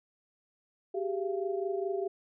sine tone cluster, 384.3 / 409.1 / 684 Hz, G4 / G#4 / F5, -34 / -26 / -36 cents, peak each -32 / -35 / -38 dBFS, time 0.94-2.08 s, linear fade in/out 10 ms, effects none

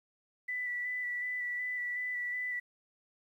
sine tone with vibrato, 1975.5 Hz, B6, in tune, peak -33 dBFS, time 0.48-2.6 s, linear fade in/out 10 ms, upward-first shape square, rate 2.7 Hz, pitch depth 15 cents each way, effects 11-bit

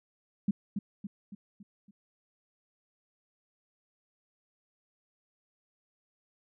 sine tone with echo, 201.4 Hz, G3, 47 cents sharp, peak -23 dBFS, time 0.48-0.51 s, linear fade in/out 5 ms, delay 280 ms, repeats 5, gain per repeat -6 dB, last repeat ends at 1.91 s, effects none

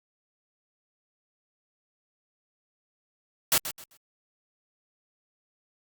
white noise with echo, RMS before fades -21 dBFS, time 3.52-3.58 s, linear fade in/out 2 ms, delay 130 ms, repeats 3, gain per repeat -12 dB, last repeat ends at 3.97 s, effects Opus 48 kbps

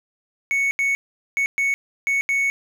triangle tone bursts at uneven times, 2217 Hz, C#7, in tune, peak -16 dBFS, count 6, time 0.51-0.71 / 0.79-0.95 / 1.37-1.46 / 1.58-1.74 / 2.07-2.21 / 2.29-2.5 s, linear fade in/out 0 ms, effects none

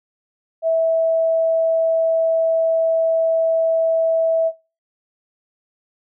sine tone, 653 Hz, E5, 17 cents flat, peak -14 dBFS, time 0.62-4.52 s, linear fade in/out 50 ms, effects noise-tail reverb RT60 0.3 s tail -21 dB re dry

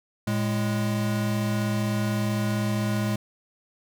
square tone pair together, 112.01 / 207.7 Hz, A2 / G#3, +31 / 0 cents, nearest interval major seventh, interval 1069 cents, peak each -27 dBFS, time 0.27-3.16 s, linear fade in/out 5 ms, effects none

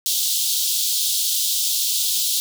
pink high-pass noise, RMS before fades -21 dBFS, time 0.06-2.4 s, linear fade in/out 0 ms, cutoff 3300 Hz, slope 48 dB/octave, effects none

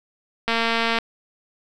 click train, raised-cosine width 0.3 ms, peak -6 dBFS, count 117, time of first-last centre 0.48-0.987 s, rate 229 Hz, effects none

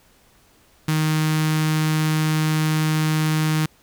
sawtooth tone with notch filter, 155.8 Hz, D#3, 3 cents sharp, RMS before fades -20 dBFS, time 0.88-3.66 s, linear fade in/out 5 ms, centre 570 Hz, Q 0.84, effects pink hiss -56 dBFS RMS until 3.82 s

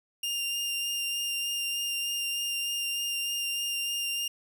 sawtooth tone with vibrato, 2800 Hz, F7, 4 cents sharp, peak -26 dBFS, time 0.23-4.28 s, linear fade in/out 5 ms, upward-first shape sine, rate 3.3 Hz, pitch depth 10 cents each way, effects none

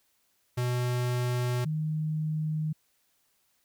square / sine tone pair in turn, 123.47 / 155.15 Hz, B2 / D#3, 0 / -5 cents, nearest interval major third, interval 395 cents, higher second, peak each -27 dBFS, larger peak neither, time 0.57-1.65 / 1.65-2.73 s, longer neither, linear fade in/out 10 ms, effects white hiss -71 dBFS RMS until 3.64 s

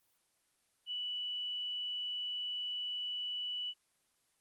sine tone, 2960 Hz, F#7, in tune, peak -36 dBFS, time 0.86-3.74 s, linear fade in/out 50 ms, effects white hiss -75 dBFS RMS until 4.4 s + Opus 24 kbps

